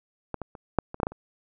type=clicks; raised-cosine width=1 ms; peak=-16 / -19 / -28 / -6 / -22 / -16 / -7 / -13 / -29 dBFS; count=9; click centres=0.343 / 0.417 / 0.552 / 0.787 / 0.944 / 1.001 / 1.032 / 1.069 / 1.12 s; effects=none